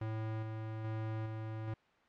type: tone with tremolo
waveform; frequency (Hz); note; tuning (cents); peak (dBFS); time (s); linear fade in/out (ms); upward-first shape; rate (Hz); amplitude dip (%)
square; 110; A2; 0; -37; 0.01-1.74; 5; square; 1.2; 30
effects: white hiss -67 dBFS RMS until 2.08 s + low-pass 2000 Hz 12 dB/octave